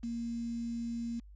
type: tone with quantisation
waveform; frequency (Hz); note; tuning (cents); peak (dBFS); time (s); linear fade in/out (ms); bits
sine; 233.5; A#3; +3; -34; 0.03-1.2; 10; 9
effects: added 50 Hz sine -50 dBFS peak until 1.35 s + resampled to 16000 Hz